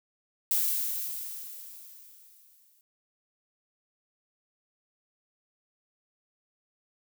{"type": "noise with exponential decay", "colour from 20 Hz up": "violet", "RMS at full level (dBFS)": -25, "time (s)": [0.51, 2.81], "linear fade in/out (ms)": 1, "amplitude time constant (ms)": 500, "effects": []}